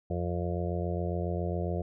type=harmonic tone; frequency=87.31 Hz; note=F2; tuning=in tune; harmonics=1 / 2 / 4 / 5 / 6 / 7 / 8; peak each=-32 / -35 / -38 / -39 / -40 / -40 / -41 dBFS; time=0.1-1.82 s; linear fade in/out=5 ms; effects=none